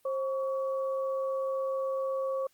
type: tone pair together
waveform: sine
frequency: 532.8 / 1129 Hz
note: C5 / C#6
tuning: +31 / +31 cents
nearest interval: octave + minor second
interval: 1300 cents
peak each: -29 / -38 dBFS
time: 0.05-2.47 s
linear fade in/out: 5 ms
effects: white hiss -68 dBFS RMS until 2.53 s + Opus 24 kbps